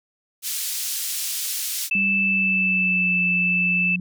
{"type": "band-pass noise", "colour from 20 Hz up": "white", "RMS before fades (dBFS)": -27, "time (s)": [0.42, 1.9], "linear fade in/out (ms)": 50, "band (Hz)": [3300, 15000], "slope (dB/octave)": 12}
{"type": "tone", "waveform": "sine", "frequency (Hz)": 2637, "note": "E7", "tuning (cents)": 0, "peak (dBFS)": -18, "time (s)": [1.91, 3.96], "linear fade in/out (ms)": 5}
{"type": "tone with pitch glide", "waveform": "sine", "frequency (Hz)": [196, 179.73], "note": ["G3", "F3"], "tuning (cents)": [0, 50], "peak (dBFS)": -25, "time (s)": [1.95, 4], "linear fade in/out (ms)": 2, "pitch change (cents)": -150, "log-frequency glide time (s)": [2.17, 3.21]}
{"effects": []}